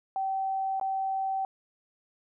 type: tone with dropouts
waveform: sine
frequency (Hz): 771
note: G5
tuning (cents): -29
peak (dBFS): -27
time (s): 0.16-1.45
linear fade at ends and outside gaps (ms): 1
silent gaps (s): 0.798-0.812
effects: none